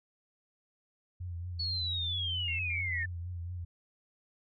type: tone with vibrato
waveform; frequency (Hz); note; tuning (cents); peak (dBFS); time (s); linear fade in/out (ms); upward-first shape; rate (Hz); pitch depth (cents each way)
sine; 87.4; F2; +2; -36; 1.2-3.65; 10; triangle; 4.4; 62
type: linear sweep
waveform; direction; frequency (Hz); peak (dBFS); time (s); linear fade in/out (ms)
sine; down; 4435 to 1760; -32; 1.59-3.06; 10
type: tone bursts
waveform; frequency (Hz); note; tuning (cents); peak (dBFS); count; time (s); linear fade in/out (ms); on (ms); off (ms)
sine; 2154; C7; +50; -38; 3; 2.48-3.03; 2; 110; 110
effects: none